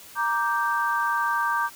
sine chord, G minor, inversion first, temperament equal with one note detuned, 936.1 / 1174.7 / 1568 Hz, Bb5 / D6 / G6, +7 / 0 / 0 cents, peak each -26 dBFS, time 0.15-1.7 s, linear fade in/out 50 ms, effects white hiss -46 dBFS RMS until 1.75 s

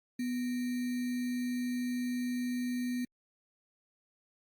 sine tone with sample-and-hold, 246.9 Hz, B3, in tune, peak -31 dBFS, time 0.19-3.05 s, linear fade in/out 5 ms, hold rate 2100 Hz, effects Opus 48 kbps

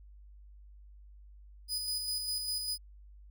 sawtooth tone with tremolo, 4978 Hz, D#8, in tune, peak -29 dBFS, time 1.68-2.78 s, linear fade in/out 50 ms, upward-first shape square, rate 5 Hz, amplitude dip 35%, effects added 50 Hz sine -51 dBFS peak until 3.3 s

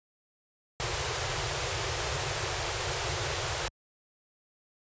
pink band-stop noise, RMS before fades -31 dBFS, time 0.8-3.68 s, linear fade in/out 0 ms, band 150 to 340 Hz, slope 96 dB/octave, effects high-pass 60 Hz 12 dB/octave + resampled to 16000 Hz

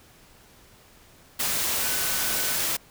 sine tone in noise, 1502 Hz, F#6, 26 cents sharp, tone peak -37 dBFS, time 1.81-2.55 s, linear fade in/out 10 ms, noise white, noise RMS -26 dBFS, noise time 1.39-2.77 s, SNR -14 dB, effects pink hiss -54 dBFS RMS until 2.9 s

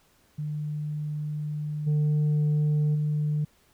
sine tone with level steps, 150.2 Hz, D3, 39 cents sharp, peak -28 / -18 / -22 dBFS, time 0.38-3.45 s, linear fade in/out 10 ms, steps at 1.86 / 2.94 s, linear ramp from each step 20 ms, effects tanh soft clip ceiling -20 dBFS + pink hiss -63 dBFS RMS until 3.73 s

